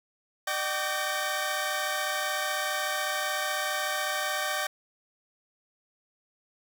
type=tone cluster; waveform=sawtooth; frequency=604 / 764 / 1152 / 1562 / 1837 Hz; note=D5 / G5 / D6 / G6 / A#6; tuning=+48 / -45 / -34 / -7 / -26 cents; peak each=-31 dBFS; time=0.47-4.67 s; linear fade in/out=5 ms; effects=none